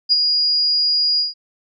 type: tone with ADSR envelope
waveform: sine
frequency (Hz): 4873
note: D#8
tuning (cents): -37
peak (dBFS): -9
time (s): 0.09-1.34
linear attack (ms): 31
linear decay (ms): 28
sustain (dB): -5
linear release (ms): 150
effects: none